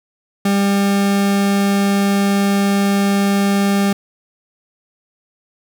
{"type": "tone", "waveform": "40% pulse", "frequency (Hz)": 199.2, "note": "G3", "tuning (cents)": 28, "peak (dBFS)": -12, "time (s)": [0.45, 3.93], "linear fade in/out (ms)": 5, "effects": []}